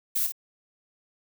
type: noise with echo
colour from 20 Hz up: violet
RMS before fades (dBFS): -26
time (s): 0.15-0.27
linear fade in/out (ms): 10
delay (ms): 52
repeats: 1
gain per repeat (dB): -7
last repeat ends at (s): 0.322
effects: none